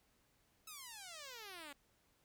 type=exponential sweep; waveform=5% pulse; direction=down; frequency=1318.5 to 275.3 Hz; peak=-38 dBFS; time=0.67-1.73 s; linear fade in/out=5 ms; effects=pink hiss -75 dBFS RMS until 2.24 s